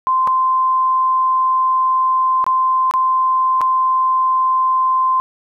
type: tone with dropouts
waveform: sine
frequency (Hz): 1039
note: C6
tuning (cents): -12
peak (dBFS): -12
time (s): 0.07-5.2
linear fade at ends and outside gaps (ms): 0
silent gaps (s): 0.273-0.276 / 2.442-2.465 / 2.911-2.938 / 3.609-3.615
effects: none